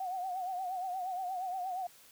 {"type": "tone with vibrato", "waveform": "sine", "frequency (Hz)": 740, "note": "F#5", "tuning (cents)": 0, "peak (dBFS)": -34, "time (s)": [0, 1.87], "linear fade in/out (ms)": 5, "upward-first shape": "triangle", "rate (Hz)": 8.5, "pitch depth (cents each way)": 91, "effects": ["white hiss -59 dBFS RMS until 2.11 s"]}